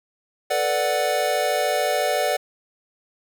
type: chord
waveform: square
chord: B minor seventh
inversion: third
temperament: equal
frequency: 440 / 493.9 / 587.3 / 740 Hz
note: A4 / B4 / D5 / F#5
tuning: 0 / 0 / 0 / 0 cents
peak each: -30 / -28 / -24 / -25 dBFS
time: 0.5-2.37 s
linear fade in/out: 10 ms
effects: none

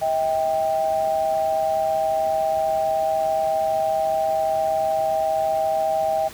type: tone pair together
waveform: sine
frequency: 640 / 789.3 Hz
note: D#5 / G5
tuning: +49 / +12 cents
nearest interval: major third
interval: 363 cents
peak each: -21 / -22 dBFS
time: 0.01-6.29 s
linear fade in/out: 20 ms
effects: pink hiss -40 dBFS RMS until 6.33 s + high-pass 60 Hz 12 dB/octave

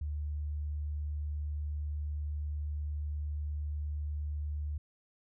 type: tone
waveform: sine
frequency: 74.3 Hz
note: D2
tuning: 21 cents sharp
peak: -33 dBFS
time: 0.01-4.78 s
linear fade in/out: 5 ms
effects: none

